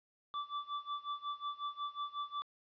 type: tone with tremolo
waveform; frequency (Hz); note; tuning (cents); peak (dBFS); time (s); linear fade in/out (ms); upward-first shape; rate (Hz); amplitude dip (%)
square; 1164; D6; -16; -36; 0.34-2.42; 0; sine; 5.5; 90
effects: resampled to 11025 Hz + 12-bit